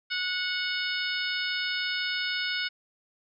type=harmonic tone; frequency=734 Hz; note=F#5; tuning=14 cents flat; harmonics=2 / 3 / 4 / 5 / 6 / 7; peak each=-32 / -34 / -35 / -36 / -37 / -37 dBFS; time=0.1-2.69 s; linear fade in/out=20 ms; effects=none